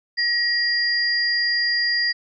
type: tone pair together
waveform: sine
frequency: 1899 / 4820 Hz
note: A#6 / D8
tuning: +32 / +44 cents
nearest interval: octave + major third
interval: 1612 cents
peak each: -21 dBFS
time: 0.17-2.13 s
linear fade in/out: 20 ms
effects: none